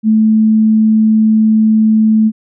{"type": "tone", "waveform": "sine", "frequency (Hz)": 218.3, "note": "A3", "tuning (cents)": -13, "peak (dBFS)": -6, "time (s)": [0.03, 2.32], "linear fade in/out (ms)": 50, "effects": []}